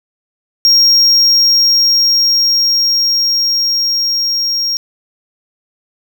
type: tone with level ramp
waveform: triangle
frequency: 5580 Hz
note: F8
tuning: 2 cents flat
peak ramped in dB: -4 to -12 dBFS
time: 0.65-4.77 s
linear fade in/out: 0 ms
effects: none